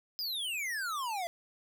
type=exponential sweep; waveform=square; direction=down; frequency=5100 to 664 Hz; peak=-34 dBFS; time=0.19-1.27 s; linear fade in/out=0 ms; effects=none